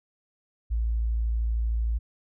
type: tone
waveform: sine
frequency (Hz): 56.5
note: A1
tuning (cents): +47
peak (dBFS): -23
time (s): 0.7-1.99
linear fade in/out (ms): 20
effects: none